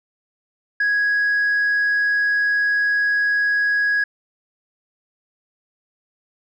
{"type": "tone", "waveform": "sine", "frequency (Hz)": 1661.2, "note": "G#6", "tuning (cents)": 0, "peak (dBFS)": -14, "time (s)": [0.8, 4.04], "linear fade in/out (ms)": 5, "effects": ["tanh soft clip ceiling -14 dBFS"]}